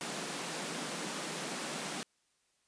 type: high-pass noise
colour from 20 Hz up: pink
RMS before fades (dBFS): -39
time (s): 0.01-2.03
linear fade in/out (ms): 0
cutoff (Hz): 150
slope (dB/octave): 96
effects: white hiss -75 dBFS RMS until 2.67 s + resampled to 22050 Hz